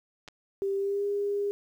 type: clicks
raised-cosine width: 0.2 ms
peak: -27 dBFS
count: 2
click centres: 0.278 / 0.285 s
type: tone with pitch glide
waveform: sine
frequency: 393.4 to 405.4 Hz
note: G4 to G#4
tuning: +6 to -42 cents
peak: -26 dBFS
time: 0.62-1.51 s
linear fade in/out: 0 ms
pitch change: +52 cents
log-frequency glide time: 0.77-1.05 s
effects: 10-bit